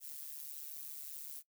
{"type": "noise with amplitude modulation", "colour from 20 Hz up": "violet", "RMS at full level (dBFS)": -43, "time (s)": [0, 1.43], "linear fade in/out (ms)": 50, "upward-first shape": "sine", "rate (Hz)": 145, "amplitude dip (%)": 90, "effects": ["noise-tail reverb RT60 0.1 s tail -19 dB re dry"]}